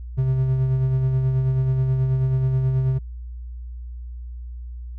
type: tone with tremolo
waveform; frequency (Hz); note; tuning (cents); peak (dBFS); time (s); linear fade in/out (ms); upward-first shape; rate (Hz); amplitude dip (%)
triangle; 130.81; C3; 0; -14; 0.17-2.99; 20; sine; 9.3; 35
effects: added 60 Hz sine -31 dBFS peak until 4.98 s